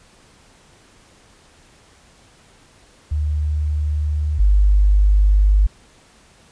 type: tone pair in turn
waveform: sine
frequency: 75.1 / 50.12 Hz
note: D2 / G1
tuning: +39 / +39 cents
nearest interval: perfect fifth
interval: 700 cents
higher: first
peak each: -17 / -10 dBFS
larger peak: second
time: 3.11-4.39 / 4.39-5.67 s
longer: neither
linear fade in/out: 10 ms
effects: pink hiss -51 dBFS RMS until 6.51 s + resampled to 22050 Hz